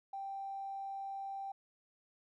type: tone with tanh clipping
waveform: triangle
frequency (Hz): 784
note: G5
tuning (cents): 0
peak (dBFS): -39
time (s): 0.13-1.52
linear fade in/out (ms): 5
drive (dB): 2
effects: none